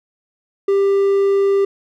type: tone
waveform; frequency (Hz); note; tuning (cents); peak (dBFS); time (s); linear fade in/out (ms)
triangle; 395.5; G4; +15; -10; 0.68-1.65; 5
effects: none